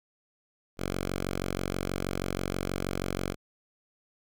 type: tone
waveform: 5% pulse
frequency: 46.25 Hz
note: F#1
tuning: in tune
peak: -19 dBFS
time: 0.77-3.36 s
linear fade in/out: 50 ms
effects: none